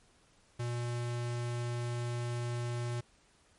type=tone; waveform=square; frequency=120 Hz; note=B2; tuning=49 cents flat; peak=-34 dBFS; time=0.59-3.01 s; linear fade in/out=10 ms; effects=pink hiss -66 dBFS RMS until 3.58 s + MP3 48 kbps